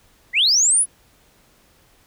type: linear sweep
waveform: sine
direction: up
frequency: 1854 to 10548 Hz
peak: -12 dBFS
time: 0.33-0.86 s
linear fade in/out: 50 ms
effects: tanh soft clip ceiling -8 dBFS + pink hiss -56 dBFS RMS until 2.06 s